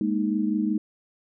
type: chord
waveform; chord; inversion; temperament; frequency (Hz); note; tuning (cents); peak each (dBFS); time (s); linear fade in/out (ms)
sine; Ab suspended second; none; equal; 207.7 / 233.1 / 311.1; Ab3 / Bb3 / Eb4; 0 / 0 / 0; -25 / -28 / -26; 0.01-0.78; 2
effects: none